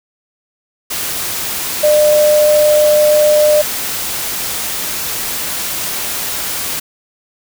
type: tone in noise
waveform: sine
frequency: 601 Hz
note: D5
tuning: 40 cents sharp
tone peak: -7 dBFS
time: 1.83-3.62 s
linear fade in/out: 10 ms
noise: white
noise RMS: -20 dBFS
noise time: 0.9-6.8 s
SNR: +10 dB
effects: none